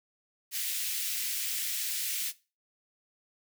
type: high-pass noise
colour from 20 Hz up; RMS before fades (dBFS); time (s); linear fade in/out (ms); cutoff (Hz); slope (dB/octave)
white; -33; 0.51-2.33; 50; 2000; 24
effects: noise-tail reverb RT60 0.3 s tail -18 dB re dry